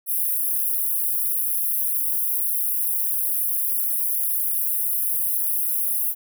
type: high-pass noise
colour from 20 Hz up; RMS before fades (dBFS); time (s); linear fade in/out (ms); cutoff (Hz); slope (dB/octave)
white; -23; 0.06-6.15; 50; 10000; 96
effects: none